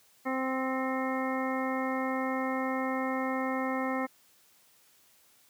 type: harmonic tone with a mistuned harmonic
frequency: 261.6 Hz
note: C4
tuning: in tune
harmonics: 1 / 2 / 3 / 4 / 5 / 7 / 8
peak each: -32 / -35 / -37 / -38 / -39 / -40 / -41 dBFS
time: 0.25-4.07 s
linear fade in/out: 20 ms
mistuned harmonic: 8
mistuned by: +37 cents
effects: white hiss -63 dBFS RMS until 5.49 s + high-pass 80 Hz 12 dB/octave